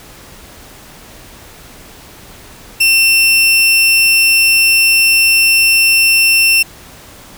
sawtooth tone, 2700 Hz, E7, 41 cents sharp, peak -4 dBFS, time 2.8-6.63 s, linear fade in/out 10 ms, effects pink hiss -37 dBFS RMS until 7.37 s

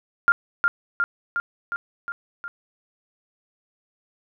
sine tone with echo, 1400 Hz, F6, 4 cents sharp, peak -12 dBFS, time 0.28-0.32 s, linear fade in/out 0 ms, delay 360 ms, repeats 6, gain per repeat -3 dB, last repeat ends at 2.48 s, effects none

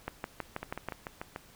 two click trains, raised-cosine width 0.5 ms, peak -22 / -19 dBFS, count 6 / 6, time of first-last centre 0.63-1.361 / 0.08-0.886 s, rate 6.84 / 6.2 Hz, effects pink hiss -57 dBFS RMS until 1.55 s

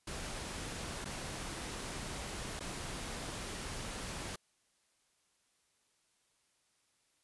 pink noise with dropouts, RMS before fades -42 dBFS, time 0.07-4.36 s, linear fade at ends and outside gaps 5 ms, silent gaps 1.046-1.054 / 2.595-2.605 s, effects white hiss -75 dBFS RMS until 7.23 s + resampled to 24000 Hz

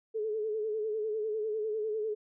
sine tone with vibrato, 431.7 Hz, A4, 33 cents flat, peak -30 dBFS, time 0.14-2.15 s, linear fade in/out 20 ms, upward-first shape sine, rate 10 Hz, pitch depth 57 cents each way, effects none

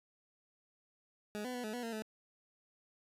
20% pulse tone with pitch steps, 209.4 / 250.8 / 246.2 / 214.9 / 244.6 / 229.1 / 217.1 Hz, G#3 / B3 / B3 / A3 / B3 / A#3 / A3, +15 / +27 / -5 / -41 / -16 / -30 / -23 cents, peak -34 dBFS, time 1.35-2.022 s, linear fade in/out 0 ms, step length 96 ms, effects resampled to 32000 Hz

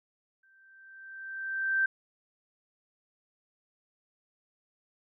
sine tone with exponential growth, 1563 Hz, G6, 6 cents flat, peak -22 dBFS, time 0.43-1.86 s, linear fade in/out 5 ms, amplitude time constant 310 ms, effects none

